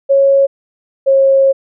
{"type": "tone pair in turn", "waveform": "sine", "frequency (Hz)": [550, 541.8], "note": ["C#5", "C#5"], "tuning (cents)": [-14, -40], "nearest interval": "unison", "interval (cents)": 26, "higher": "first", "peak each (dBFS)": -6, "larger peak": "neither", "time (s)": [[0.09, 0.47], [1.06, 1.53]], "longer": "second", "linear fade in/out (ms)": 20, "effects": []}